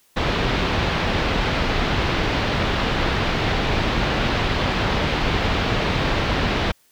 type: low-pass noise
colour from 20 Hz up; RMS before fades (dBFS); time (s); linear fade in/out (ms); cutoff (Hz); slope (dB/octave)
pink; -21; 0.16-6.72; 10; 4000; 24
effects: white hiss -59 dBFS RMS until 6.91 s